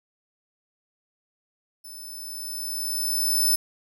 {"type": "tone with level ramp", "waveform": "5% pulse", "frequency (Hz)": 5274, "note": "E8", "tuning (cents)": 0, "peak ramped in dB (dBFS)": [-34, -12], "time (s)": [1.84, 3.56], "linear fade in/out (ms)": 10, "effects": []}